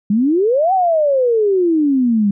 sine exponential two-way sweep, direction up then down, 196 to 779 to 196 Hz, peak -11 dBFS, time 0.1-2.31 s, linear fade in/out 5 ms, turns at 0.73 s, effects none

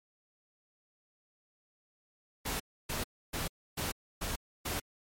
pink noise bursts, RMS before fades -35 dBFS, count 6, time 2.45-4.8 s, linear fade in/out 10 ms, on 150 ms, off 290 ms, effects MP3 64 kbps

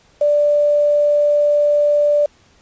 sine tone with quantisation, 587.3 Hz, D5, in tune, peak -11 dBFS, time 0.21-2.26 s, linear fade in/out 5 ms, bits 6, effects pink hiss -53 dBFS RMS until 2.61 s + resampled to 16000 Hz

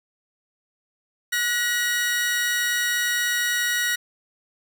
sawtooth tone pair together, 1463 / 1907.9 Hz, F#6 / A#6, -20 / +40 cents, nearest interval perfect fourth, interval 460 cents, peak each -23 / -19 dBFS, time 1.32-3.96 s, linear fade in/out 10 ms, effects none

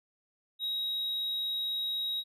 triangle tone, 3809 Hz, A#7, 37 cents sharp, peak -29 dBFS, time 0.59-2.24 s, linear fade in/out 50 ms, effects resampled to 32000 Hz

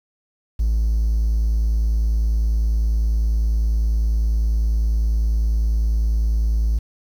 triangle tone, 55 Hz, A1, in tune, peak -13 dBFS, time 0.59-6.79 s, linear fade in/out 10 ms, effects tanh soft clip ceiling -10 dBFS + 8-bit

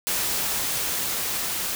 white noise with level ramp, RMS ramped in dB -25 to -28 dBFS, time 0.07-1.75 s, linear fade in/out 0 ms, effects none

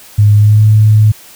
sine tone with pitch glide, 104.1 to 107.34 Hz, G#2 to A2, +5 to -42 cents, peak -3 dBFS, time 0.18-1.12 s, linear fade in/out 10 ms, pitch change +53 cents, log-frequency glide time 0.35-0.64 s, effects white hiss -37 dBFS RMS until 1.35 s

